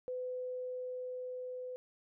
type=tone with level ramp; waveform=sine; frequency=504 Hz; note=B4; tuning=35 cents sharp; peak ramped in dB=-36 to -40 dBFS; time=0.08-1.76 s; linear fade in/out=0 ms; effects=none